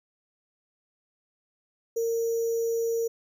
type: tone with sample-and-hold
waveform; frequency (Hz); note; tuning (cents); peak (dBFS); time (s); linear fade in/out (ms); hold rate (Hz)
sine; 460; A#4; -23; -24; 1.96-3.08; 10; 6300
effects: none